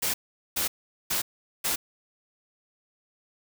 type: noise bursts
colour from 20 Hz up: white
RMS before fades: -27 dBFS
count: 4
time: 0.02-1.76 s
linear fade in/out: 10 ms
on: 120 ms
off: 420 ms
effects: none